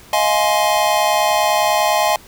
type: chord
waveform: square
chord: F minor seventh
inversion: third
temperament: just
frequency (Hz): 628.6 / 698.5 / 838.1 / 1047.7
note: Eb5 / F5 / Ab5 / C6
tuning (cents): +18 / 0 / +16 / +2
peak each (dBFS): -20 / -21 / -18 / -22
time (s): 0.13-2.16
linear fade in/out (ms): 2
effects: pink hiss -43 dBFS RMS until 2.27 s